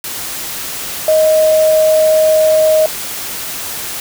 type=tone in noise; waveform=sine; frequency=626 Hz; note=D#5; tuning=10 cents sharp; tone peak=-7 dBFS; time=1.08-2.86 s; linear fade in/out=2 ms; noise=white; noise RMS=-23 dBFS; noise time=0.04-4 s; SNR=+13 dB; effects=none